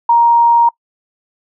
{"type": "tone", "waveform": "sine", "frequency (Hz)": 938, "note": "A#5", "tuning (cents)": 11, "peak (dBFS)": -6, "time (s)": [0.09, 0.69], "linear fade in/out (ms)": 5, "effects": ["noise-tail reverb RT60 0.1 s tail -24 dB re dry"]}